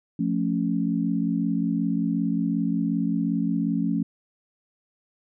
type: chord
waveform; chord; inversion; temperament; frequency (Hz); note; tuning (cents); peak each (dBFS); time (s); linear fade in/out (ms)
sine; F augmented; none; equal; 174.61 / 220 / 277.2; F3 / A3 / C#4; 0 / 0 / 0; -26; 0.19-4.03; 5
effects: none